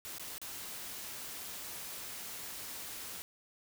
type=noise with dropouts; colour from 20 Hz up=white; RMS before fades=-44 dBFS; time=0.05-3.22 s; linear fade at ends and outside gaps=0 ms; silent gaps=0.183-0.196 / 0.381-0.416 s; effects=none